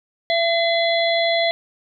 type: harmonic tone with a mistuned harmonic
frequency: 680 Hz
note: F5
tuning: 46 cents flat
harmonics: 1 / 3 / 5 / 6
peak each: -18 / -23 / -25 / -26 dBFS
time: 0.3-1.51 s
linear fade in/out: 0 ms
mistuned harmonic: 1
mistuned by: -20 cents
effects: none